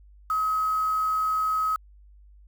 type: tone with quantisation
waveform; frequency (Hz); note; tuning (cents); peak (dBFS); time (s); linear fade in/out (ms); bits
sine; 1274; D#6; +41; -22; 0.3-1.76; 2; 7
effects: added 50 Hz sine -49 dBFS peak until 2.47 s